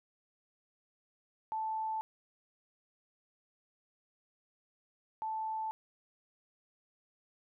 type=tone pair in turn; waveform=sine; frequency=878 / 878 Hz; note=A5 / A5; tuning=-4 / -4 cents; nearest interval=unison; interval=0 cents; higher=neither; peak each=-33 / -34 dBFS; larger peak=first; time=1.52-2.01 / 5.22-5.71 s; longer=neither; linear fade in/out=0 ms; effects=none